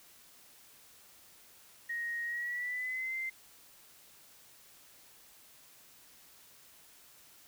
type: tone with pitch glide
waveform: sine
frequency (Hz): 1876 to 2082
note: A#6 to C7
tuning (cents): +11 to -9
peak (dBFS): -34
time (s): 1.89-3.3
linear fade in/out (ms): 10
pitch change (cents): +180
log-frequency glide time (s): 2.24-3.16
effects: white hiss -59 dBFS RMS until 7.47 s